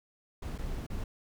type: noise with dropouts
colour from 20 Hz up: brown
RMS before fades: -36 dBFS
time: 0.42-1.04 s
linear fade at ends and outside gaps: 5 ms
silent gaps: 0.58-0.585 / 0.866-0.9 s
effects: none